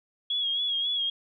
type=tone with vibrato; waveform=sine; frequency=3322 Hz; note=G#7; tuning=in tune; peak=-25 dBFS; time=0.3-1.1 s; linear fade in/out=5 ms; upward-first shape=sine; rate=3.7 Hz; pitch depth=50 cents each way; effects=none